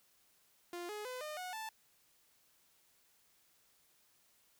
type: tone with pitch steps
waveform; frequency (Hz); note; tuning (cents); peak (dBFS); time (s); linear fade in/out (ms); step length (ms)
sawtooth; 349.2 / 420.1 / 505.4 / 608 / 731.4 / 879.9; F4 / G#4 / B4 / D#5 / F#5 / A5; 0 / +20 / +40 / -40 / -20 / 0; -38; 0.73-1.69; 2; 160
effects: white hiss -71 dBFS RMS until 4.59 s